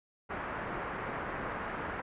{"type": "low-pass noise", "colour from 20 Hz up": "white", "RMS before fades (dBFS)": -38, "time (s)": [0.29, 2.02], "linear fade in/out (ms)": 20, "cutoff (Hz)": 1700, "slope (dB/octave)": 24, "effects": ["resampled to 8000 Hz"]}